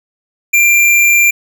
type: tone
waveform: square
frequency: 2376 Hz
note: D7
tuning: 20 cents sharp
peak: -7 dBFS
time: 0.53-1.31 s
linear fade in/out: 10 ms
effects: none